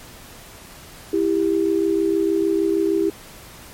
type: tone pair together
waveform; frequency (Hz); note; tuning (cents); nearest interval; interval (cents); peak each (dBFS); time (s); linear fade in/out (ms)
sine; 329.6 / 396.1; E4 / G4; 0 / +18; minor third; 318; -19; 1.13-3.1; 5
effects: pink hiss -42 dBFS RMS until 3.73 s + MP3 64 kbps